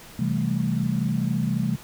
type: chord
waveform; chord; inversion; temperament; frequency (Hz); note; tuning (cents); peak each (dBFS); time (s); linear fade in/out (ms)
sine; A minor seventh; first; equal; 130.81 / 164.81 / 196 / 220; C3 / E3 / G3 / A3; 0 / 0 / 0 / 0; -27; 0.19-1.76; 5
effects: pink hiss -45 dBFS RMS until 1.83 s